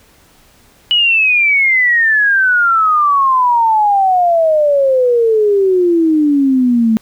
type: exponential sweep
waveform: sine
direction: down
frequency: 2956 to 218 Hz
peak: -8 dBFS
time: 0.91-6.97 s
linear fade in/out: 0 ms
effects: pink hiss -48 dBFS RMS until 7.01 s